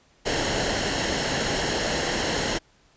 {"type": "noise with comb filter", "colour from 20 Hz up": "pink", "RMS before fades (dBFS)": -25, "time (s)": [0.25, 2.59], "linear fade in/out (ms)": 20, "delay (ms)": 0.83, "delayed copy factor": -0.55, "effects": ["pink hiss -60 dBFS RMS until 2.96 s", "resampled to 16000 Hz"]}